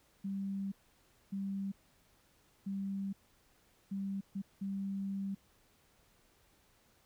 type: tone bursts at uneven times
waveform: sine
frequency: 196 Hz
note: G3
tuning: in tune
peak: -35 dBFS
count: 6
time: 0.24-0.72 / 1.32-1.72 / 2.66-3.13 / 3.91-4.21 / 4.35-4.42 / 4.61-5.35 s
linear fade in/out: 10 ms
effects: pink hiss -69 dBFS RMS until 7.05 s